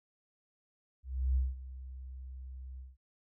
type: tone with ADSR envelope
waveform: sine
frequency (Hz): 64.7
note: C2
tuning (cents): -19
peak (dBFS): -25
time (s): 1.03-2.97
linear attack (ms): 330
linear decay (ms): 190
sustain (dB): -17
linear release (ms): 180
effects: none

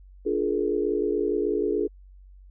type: chord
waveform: sine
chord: Bb dominant seventh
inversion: first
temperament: just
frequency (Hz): 291.4 / 349.6 / 419.5 / 466.2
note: D4 / F4 / Ab4 / Bb4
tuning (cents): -13 / +2 / +17 / 0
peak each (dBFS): -30 / -28 / -25 / -31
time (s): 0.25-1.88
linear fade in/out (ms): 20
effects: added 47 Hz sine -46 dBFS peak until 2.5 s

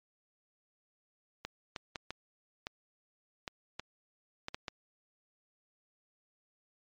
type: clicks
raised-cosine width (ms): 0.2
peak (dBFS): -20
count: 10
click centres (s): 1.45 / 1.762 / 1.958 / 2.106 / 2.669 / 3.478 / 3.796 / 4.484 / 4.545 / 4.682
effects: low-pass 6000 Hz 12 dB/octave + MP3 64 kbps

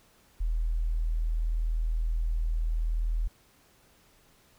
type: tone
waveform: sine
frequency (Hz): 40.34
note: E1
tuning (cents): -37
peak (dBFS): -25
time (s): 0.4-3.28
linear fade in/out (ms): 10
effects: pink hiss -62 dBFS RMS until 4.58 s

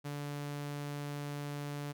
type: tone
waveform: sawtooth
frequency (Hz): 144.8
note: D3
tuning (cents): -24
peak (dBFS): -34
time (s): 0.04-1.93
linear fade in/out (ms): 20
effects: none

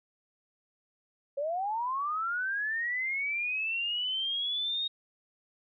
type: linear sweep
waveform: sine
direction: up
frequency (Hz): 543 to 3747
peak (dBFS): -29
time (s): 1.37-4.88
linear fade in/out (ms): 10
effects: none

